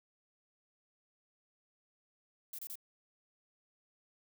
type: noise bursts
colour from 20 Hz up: violet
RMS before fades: -44 dBFS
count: 3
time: 2.53-2.755 s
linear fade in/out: 2 ms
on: 57 ms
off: 27 ms
effects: none